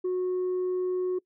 sine tone, 365.9 Hz, F#4, 19 cents flat, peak -23 dBFS, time 0.04-1.19 s, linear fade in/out 10 ms, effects noise-tail reverb RT60 0.1 s tail -23 dB re dry + tanh soft clip ceiling -24 dBFS

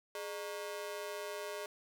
sawtooth ring-modulated tone, 511 Hz, C5, 41 cents flat, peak -33 dBFS, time 0.15-1.66 s, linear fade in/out 2 ms, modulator 92.6 Hz, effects none

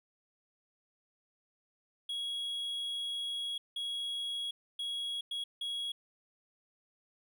triangle tone bursts at uneven times, 3322 Hz, G#7, in tune, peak -33 dBFS, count 5, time 2.09-3.58 / 3.76-4.51 / 4.79-5.21 / 5.31-5.44 / 5.61-5.92 s, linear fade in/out 5 ms, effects none

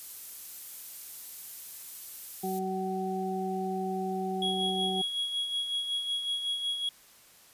violet noise, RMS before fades -40 dBFS, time 0-2.59 s, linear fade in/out 0 ms
harmonic tone, 188.8 Hz, F#3, 35 cents sharp, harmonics 1 / 2 / 4, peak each -34 / -34 / -34 dBFS, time 2.43-5.02 s, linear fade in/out 10 ms
triangle tone with tremolo, 3322 Hz, G#7, in tune, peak -26 dBFS, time 4.42-6.89 s, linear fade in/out 2 ms, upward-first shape sine, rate 5.4 Hz, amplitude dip 50%
effects white hiss -57 dBFS RMS until 7.53 s + resampled to 32000 Hz

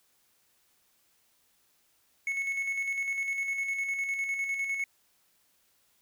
triangle tone with tremolo, 2199 Hz, C#7, 14 cents flat, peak -26 dBFS, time 2.27-4.84 s, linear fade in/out 2 ms, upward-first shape square, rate 9.9 Hz, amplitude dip 40%, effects white hiss -69 dBFS RMS until 6.01 s

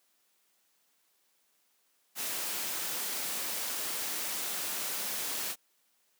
white noise, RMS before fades -35 dBFS, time 2.15-5.56 s, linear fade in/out 50 ms, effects white hiss -72 dBFS RMS until 6.19 s + high-pass 200 Hz 12 dB/octave

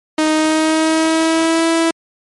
sawtooth tone with pitch glide, 311.1 to 329.2 Hz, D#4 to E4, 0 to -2 cents, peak -8 dBFS, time 0.18-1.91 s, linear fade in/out 5 ms, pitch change +98 cents, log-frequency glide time 0.33-1.67 s, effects MP3 48 kbps

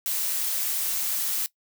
blue noise, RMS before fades -27 dBFS, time 0.06-1.46 s, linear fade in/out 0 ms, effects noise-tail reverb RT60 0.1 s tail -19 dB re dry

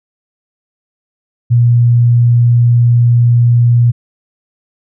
sine tone, 119.6 Hz, A#2, 45 cents sharp, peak -5 dBFS, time 1.5-3.92 s, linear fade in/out 20 ms, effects none

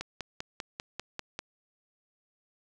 click train, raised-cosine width 0.2 ms, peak -18 dBFS, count 8, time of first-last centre 0.01-1.391 s, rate 5.07 Hz, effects none

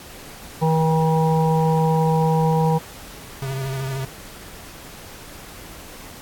harmonic tone, 160 Hz, D#3, 49 cents sharp, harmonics 1 / 3 / 5 / 6, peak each -17 / -22 / -24 / -25 dBFS, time 0.61-2.79 s, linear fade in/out 20 ms
square tone with vibrato, 134.1 Hz, C3, 43 cents sharp, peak -25 dBFS, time 3.42-4.05 s, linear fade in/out 2 ms, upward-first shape triangle, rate 13 Hz, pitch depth 45 cents each way
effects pink hiss -40 dBFS RMS until 6.21 s + AAC 64 kbps

